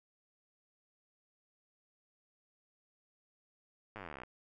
slowing click train, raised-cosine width 0.5 ms, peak -30 dBFS, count 23, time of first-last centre 3.96-4.235 s, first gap 9 ms, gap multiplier 1.03, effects none

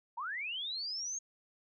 sine linear sweep, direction up, 876 to 6550 Hz, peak -36 dBFS, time 0.17-1.19 s, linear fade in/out 10 ms, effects none

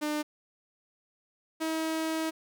sawtooth tone pair in turn, 300 / 320 Hz, D4 / D#4, +37 / +49 cents, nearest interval minor second, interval 112 cents, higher second, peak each -25 dBFS, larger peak neither, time 0.01-0.23 / 1.6-2.31 s, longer second, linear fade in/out 20 ms, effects none

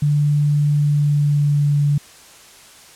sine tone with pitch glide, 146.83 to 144.89 Hz, D3 to D3, 0 to -23 cents, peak -13 dBFS, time 0.02-1.98 s, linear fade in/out 5 ms, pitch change -23 cents, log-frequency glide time 0.74-1.8 s, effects white hiss -44 dBFS RMS until 2.95 s + low-pass 10000 Hz 12 dB/octave

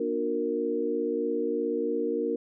sine tone cluster, 241.4 / 298.4 / 361.5 / 463.3 Hz, B3 / D4 / F#4 / A#4, -39 / +28 / -40 / -11 cents, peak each -35 / -32 / -33 / -28 dBFS, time 0-2.36 s, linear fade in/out 5 ms, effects none

